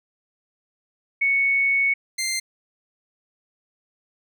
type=tone pair in turn; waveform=sine / 15% pulse; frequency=2217 / 2091 Hz; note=C#7 / C7; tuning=0 / -2 cents; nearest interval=minor second; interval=102 cents; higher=first; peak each=-17 dBFS; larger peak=neither; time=1.21-1.94 / 2.18-2.4 s; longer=first; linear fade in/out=10 ms; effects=none